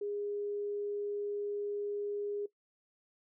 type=tone; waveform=sine; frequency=410 Hz; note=G#4; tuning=22 cents flat; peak=-34 dBFS; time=0.01-2.46 s; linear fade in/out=5 ms; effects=noise-tail reverb RT60 0.1 s tail -17 dB re dry